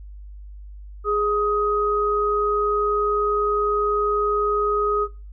sine tone pair together, 415.3 / 1256 Hz, G#4 / D#6, 0 / +16 cents, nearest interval octave + perfect fifth, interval 1916 cents, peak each -21 dBFS, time 1.04-5.08 s, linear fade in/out 50 ms, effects noise-tail reverb RT60 0.3 s tail -18 dB re dry + added 50 Hz sine -36 dBFS peak until 5.32 s

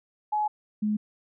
sine tone pair in turn, 846 / 211.5 Hz, G#5 / G#3, +32 / +32 cents, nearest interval 2 octaves, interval 2400 cents, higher first, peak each -23 dBFS, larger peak neither, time 0.32-0.48 / 0.82-0.97 s, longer first, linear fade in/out 10 ms, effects none

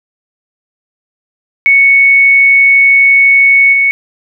sine tone with level steps, 2217 Hz, C#7, in tune, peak -3 / -6 dBFS, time 1.66-3.91 s, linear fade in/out 0 ms, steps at 3.72 s, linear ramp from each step 20 ms, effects none

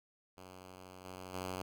5% pulse tone with level steps, 92.5 Hz, F#2, in tune, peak -40 / -35 / -28 dBFS, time 0.37-1.62 s, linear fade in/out 5 ms, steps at 1.04 / 1.33 s, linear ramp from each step 20 ms, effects none

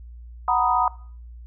sine chord, B major seventh, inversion second, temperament equal, 740 / 932.3 / 987.8 / 1244.5 Hz, F#5 / A#5 / B5 / D#6, 0 / 0 / 0 / 0 cents, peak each -23 dBFS, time 0.48-0.88 s, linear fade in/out 2 ms, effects noise-tail reverb RT60 0.5 s tail -21 dB re dry + added 59 Hz sine -38 dBFS peak until 1.46 s

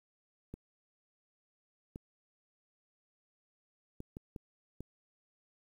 clicks, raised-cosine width 3 ms, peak -30 dBFS, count 6, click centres 0.54 / 1.959 / 4.004 / 4.169 / 4.362 / 4.806 s, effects 10-bit

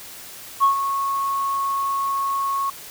sine tone with ADSR envelope, 1100 Hz, C#6, 14 cents flat, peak -10 dBFS, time 0.6-2.7 s, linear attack 35 ms, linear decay 110 ms, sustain -10 dB, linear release 4 ms, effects tanh soft clip ceiling -8 dBFS + white hiss -39 dBFS RMS until 2.9 s

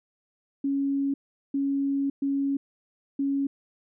sine tone bursts at uneven times, 277.2 Hz, C#4, in tune, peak -23 dBFS, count 4, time 0.64-1.14 / 1.54-2.1 / 2.22-2.57 / 3.19-3.47 s, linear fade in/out 5 ms, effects none

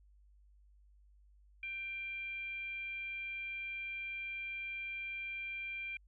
sine tone with frequency modulation, 2376 Hz, D7, 20 cents sharp, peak -39 dBFS, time 1.63-5.97 s, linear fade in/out 2 ms, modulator 835 Hz, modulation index 0.29, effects added 50 Hz sine -61 dBFS peak until 6.07 s

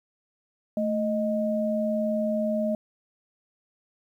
sine tone pair together, 220 / 621.4 Hz, A3 / D#5, 0 / -2 cents, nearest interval octave + tritone, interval 1798 cents, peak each -26 dBFS, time 0.77-2.75 s, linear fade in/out 2 ms, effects 10-bit

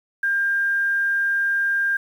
sine tone with quantisation, 1600 Hz, G6, 35 cents sharp, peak -18 dBFS, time 0.23-1.97 s, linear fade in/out 5 ms, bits 8, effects none

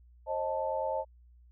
sine chord, A diminished, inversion first, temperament equal with one note detuned, 533 / 622.3 / 880 Hz, C5 / Eb5 / A5, +32 / 0 / 0 cents, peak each -34 dBFS, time 0.26-1.05 s, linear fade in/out 50 ms, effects added 60 Hz sine -55 dBFS peak until 1.51 s

